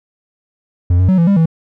triangle tone with pitch steps, 88.2 / 92.1 / 187.1 / 168.4 / 199.1 / 163 Hz, F2 / F#2 / F#3 / E3 / G3 / E3, +18 / -7 / +20 / +37 / +27 / -19 cents, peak -6 dBFS, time 0.9-1.458 s, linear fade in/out 5 ms, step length 93 ms, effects none

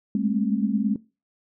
sine tone cluster, 203.8 / 211.9 / 222 / 267.9 Hz, G#3 / G#3 / A3 / C4, -32 / +35 / +16 / +41 cents, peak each -24 / -31 / -26 / -28 dBFS, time 0.15-0.96 s, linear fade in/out 2 ms, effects noise-tail reverb RT60 0.3 s tail -21 dB re dry

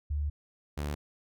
sine / sawtooth tone pair in turn, 73.42 / 73.42 Hz, D2 / D2, 0 / 0 cents, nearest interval unison, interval 0 cents, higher neither, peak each -28 dBFS, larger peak neither, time 0.1-0.3 / 0.77-0.95 s, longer first, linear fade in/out 10 ms, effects none

